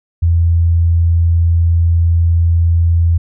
sine tone, 84.2 Hz, E2, 37 cents sharp, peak -8 dBFS, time 0.22-3.18 s, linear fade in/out 10 ms, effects none

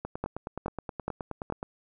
two click trains, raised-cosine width 1 ms, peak -16 / -20 dBFS, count 4 / 16, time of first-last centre 0.24-1.501 / 0.05-1.629 s, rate 2.38 / 9.5 Hz, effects none

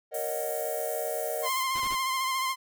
triangle chord, D# minor seventh, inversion second, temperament equal, 466.2 / 554.4 / 622.3 / 740 Hz, A#4 / C#5 / D#5 / F#5, 0 / 0 / 0 / 0 cents, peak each -34 / -35 / -31 / -36 dBFS, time 0.11-1.5 s, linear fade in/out 50 ms
white high-pass noise, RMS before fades -38 dBFS, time 0.14-1.63 s, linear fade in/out 5 ms, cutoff 7100 Hz, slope 24 dB/octave
sawtooth tone with vibrato, 1050 Hz, C6, 6 cents sharp, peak -23 dBFS, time 1.42-2.56 s, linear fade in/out 50 ms, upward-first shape triangle, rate 14 Hz, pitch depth 41 cents each way
pink noise bursts, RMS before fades -41 dBFS, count 3, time 1.75-1.952 s, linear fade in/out 5 ms, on 52 ms, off 23 ms
effects none

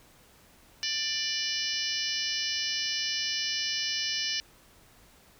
harmonic tone, 590 Hz, D5, 8 cents sharp, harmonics 3 / 4 / 5 / 6 / 7 / 8 / 9 / 10, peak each -39 / -39 / -34 / -43 / -38 / -38 / -33 / -38 dBFS, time 0.83-4.4 s, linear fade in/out 0 ms, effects pink hiss -58 dBFS RMS until 5.39 s

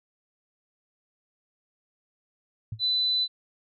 sine tone with exponential decay, 109.5 Hz, A2, 8 cents flat, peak -27 dBFS, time 2.72-2.82 s, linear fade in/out 5 ms, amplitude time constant 21 ms
sine tone, 4000 Hz, B7, 21 cents sharp, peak -22 dBFS, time 2.79-3.28 s, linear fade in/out 50 ms
effects none

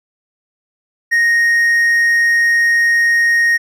triangle tone, 1864.7 Hz, A#6, in tune, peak -8 dBFS, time 1.11-3.58 s, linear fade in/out 20 ms, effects none

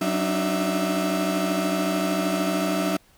35% pulse tone cluster, 187 / 277 / 291.6 / 304.9 / 662 Hz, F#3 / C#4 / D4 / D#4 / E5, +19 / -1 / -12 / -35 / +7 cents, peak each -25 / -33 / -29 / -26 / -26 dBFS, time 0.01-2.97 s, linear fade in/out 5 ms, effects pink hiss -58 dBFS RMS until 3.17 s

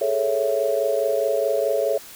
sine chord, A major seventh, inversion third, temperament equal, 415.3 / 440 / 554.4 / 659.3 Hz, G#4 / A4 / C#5 / E5, 0 / 0 / 0 / 0 cents, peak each -27 / -25 / -22 / -25 dBFS, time 0.01-1.98 s, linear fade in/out 5 ms, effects white hiss -42 dBFS RMS until 2.15 s

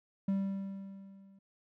triangle tone with level ramp, 195.3 Hz, G3, 6 cents flat, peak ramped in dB -25 to -55 dBFS, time 0.28-1.39 s, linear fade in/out 5 ms, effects none

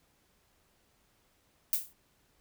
violet noise with exponential decay, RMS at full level -25 dBFS, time 1.73-1.93 s, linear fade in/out 0 ms, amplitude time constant 42 ms, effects pink hiss -70 dBFS RMS until 2.4 s

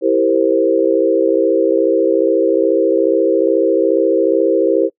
sine chord, C dominant seventh, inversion first, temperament equal with one note detuned, 329.6 / 392 / 466.2 / 526.3 Hz, E4 / G4 / Bb4 / C5, 0 / 0 / 0 / +10 cents, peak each -16 dBFS, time 0.01-4.9 s, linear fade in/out 50 ms, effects noise-tail reverb RT60 0.1 s tail -24 dB re dry

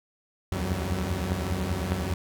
sawtooth tone cluster, 68.2 / 78.2 / 88.2 / 93.2 / 189.6 Hz, C#2 / D#2 / F2 / F#2 / F#3, -28 / +9 / +18 / +13 / +43 cents, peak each -32 / -31 / -27 / -30 / -29 dBFS, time 0.52-2.14 s, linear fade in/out 0 ms, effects none

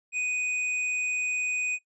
sine tone with hard clipping, 2489 Hz, D#7, in tune, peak -28 dBFS, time 0.12-1.79 s, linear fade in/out 50 ms, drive 10 dB, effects noise-tail reverb RT60 0.1 s tail -18 dB re dry + resampled to 24000 Hz

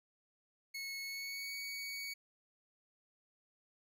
25% pulse tone with pitch glide, 2193 to 2243 Hz, C#7 to C#7, -19 to +20 cents, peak -37 dBFS, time 0.74-2.14 s, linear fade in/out 10 ms, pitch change +39 cents, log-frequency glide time 1.01-1.55 s, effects none

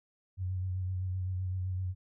sine tone with vibrato, 92.5 Hz, F#2, in tune, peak -31 dBFS, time 0.37-1.95 s, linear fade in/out 50 ms, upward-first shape sine, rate 7.8 Hz, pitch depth 30 cents each way, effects none

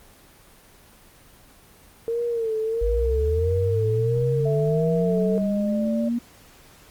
sine tone with vibrato, 455.7 Hz, A#4, 39 cents flat, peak -22 dBFS, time 2.08-5.38 s, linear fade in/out 0 ms, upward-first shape sine, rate 1.5 Hz, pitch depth 71 cents each way
sine linear sweep, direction up, 49 to 239.2 Hz, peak -21 dBFS, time 2.81-6.19 s, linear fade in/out 10 ms
sine tone with pitch glide, 659 to 587.1 Hz, E5 to D5, -1 to -1 cents, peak -27 dBFS, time 4.45-6.09 s, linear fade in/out 10 ms, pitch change -200 cents, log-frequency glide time 5.09-5.9 s
effects pink hiss -51 dBFS RMS until 6.9 s + Opus 24 kbps

